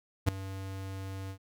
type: tone with ADSR envelope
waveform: square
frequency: 96.3 Hz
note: G2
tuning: 30 cents flat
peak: -20 dBFS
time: 0.26-1.38 s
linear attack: 26 ms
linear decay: 3 ms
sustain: -18 dB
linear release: 81 ms
effects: none